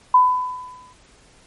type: tone with exponential decay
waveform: sine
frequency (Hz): 1003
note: B5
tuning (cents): +26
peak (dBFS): -7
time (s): 0.14-0.93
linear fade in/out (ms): 5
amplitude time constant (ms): 170
effects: pink hiss -52 dBFS RMS until 1.46 s + MP3 48 kbps